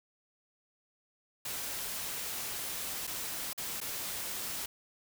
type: noise with dropouts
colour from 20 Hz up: white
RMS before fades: -38 dBFS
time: 1.45-4.66 s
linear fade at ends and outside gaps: 5 ms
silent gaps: 3.07-3.074 / 3.532-3.577 / 3.804-3.813 s
effects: none